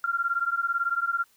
sine beating tone pair, 1375 / 1393 Hz, F6 / F6, -27 / -5 cents, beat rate 18 Hz, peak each -27 dBFS, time 0.04-1.24 s, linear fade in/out 2 ms, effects white hiss -63 dBFS RMS until 1.36 s

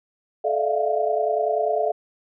sine tone cluster, 433.3 / 600 / 671 / 701 Hz, A4 / D5 / E5 / F5, -27 / +37 / +31 / +6 cents, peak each -25 dBFS, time 0.44-1.92 s, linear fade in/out 10 ms, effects none

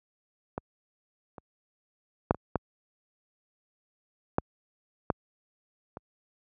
clicks, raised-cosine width 1 ms, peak -18 / -28 / -6 / -23 / -11 / -9 / -10 / -25 dBFS, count 8, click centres 0.579 / 1.382 / 2.309 / 2.346 / 2.557 / 4.384 / 5.102 / 5.971 s, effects high-pass 60 Hz 12 dB/octave

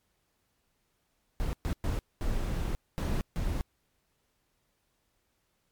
brown noise bursts at uneven times, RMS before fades -30 dBFS, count 6, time 1.4-1.53 / 1.65-1.73 / 1.84-1.99 / 2.21-2.75 / 2.98-3.21 / 3.36-3.61 s, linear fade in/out 0 ms, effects pink hiss -75 dBFS RMS until 5.71 s + MP3 96 kbps

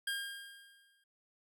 25% pulse tone with exponential decay, 1611 Hz, G6, 47 cents sharp, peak -29 dBFS, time 0.07-1.04 s, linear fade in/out 5 ms, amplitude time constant 210 ms, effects none

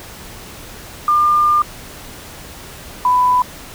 sine tone pair in turn, 1200 / 995.8 Hz, D6 / B5, +37 / +14 cents, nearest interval minor third, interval 323 cents, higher first, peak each -10 dBFS, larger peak neither, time 1.08-1.62 / 3.05-3.42 s, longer first, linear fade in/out 2 ms, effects pink hiss -35 dBFS RMS until 3.74 s

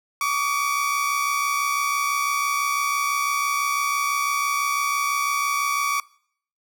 30% pulse tone pair together, 1134 / 1200 Hz, C#6 / D6, +39 / +37 cents, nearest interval minor second, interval 98 cents, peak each -19 / -26 dBFS, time 0.21-6 s, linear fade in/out 2 ms, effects noise-tail reverb RT60 0.6 s tail -22 dB re dry

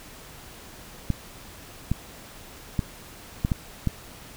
clicks, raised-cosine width 5 ms, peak -10 dBFS, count 6, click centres 1.103 / 1.916 / 2.792 / 3.449 / 3.518 / 3.873 s, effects pink hiss -45 dBFS RMS until 4.36 s

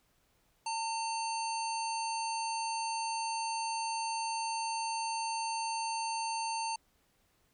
harmonic tone, 900 Hz, A5, 39 cents sharp, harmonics 1 / 3 / 5 / 7 / 9 / 10, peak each -34 / -43 / -42 / -44 / -49 / -46 dBFS, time 0.66-6.76 s, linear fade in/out 5 ms, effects pink hiss -72 dBFS RMS until 7.53 s

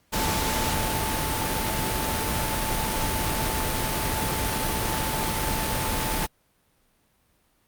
sine tone in noise, 880 Hz, A5, in tune, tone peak -31 dBFS, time 0.12-6.27 s, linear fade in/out 20 ms, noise pink, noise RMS -26 dBFS, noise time 0.12-6.27 s, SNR -8 dB, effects pink hiss -66 dBFS RMS until 7.67 s + Opus 48 kbps

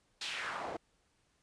pink noise with band-pass filter sweep, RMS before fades -40 dBFS, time 0.21-0.77 s, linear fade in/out 5 ms, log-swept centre 4100 to 510 Hz, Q 2, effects pink hiss -74 dBFS RMS until 1.42 s + resampled to 22050 Hz

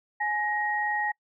sine tone pair together, 840 / 1883.3 Hz, G#5 / A#6, +19 / +17 cents, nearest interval octave + major second, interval 1398 cents, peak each -28 dBFS, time 0.2-1.12 s, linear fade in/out 10 ms, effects noise-tail reverb RT60 0.1 s tail -26 dB re dry

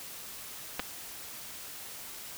clicks, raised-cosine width 0.3 ms, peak -15 / -18 dBFS, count 2, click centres 0.795 / 0.799 s, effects white hiss -44 dBFS RMS until 2.37 s

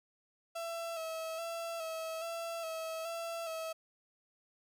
35% pulse tone with vibrato, 658 Hz, E5, 3 cents flat, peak -36 dBFS, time 0.55-3.73 s, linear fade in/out 10 ms, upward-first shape square, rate 1.2 Hz, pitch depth 30 cents each way, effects none

